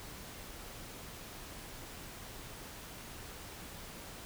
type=silence; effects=pink hiss -48 dBFS RMS until 4.25 s